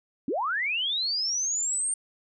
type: linear sweep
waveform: sine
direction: up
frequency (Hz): 225.2 to 8870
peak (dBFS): -25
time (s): 0.28-1.94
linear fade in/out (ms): 2
effects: none